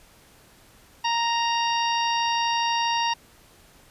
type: harmonic tone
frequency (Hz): 932.3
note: A#5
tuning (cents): 0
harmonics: 1 / 2 / 3 / 4 / 5 / 6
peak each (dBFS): -23 / -32 / -29 / -34 / -35 / -34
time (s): 1.04-3.14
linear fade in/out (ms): 10
effects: pink hiss -54 dBFS RMS until 3.9 s + resampled to 32000 Hz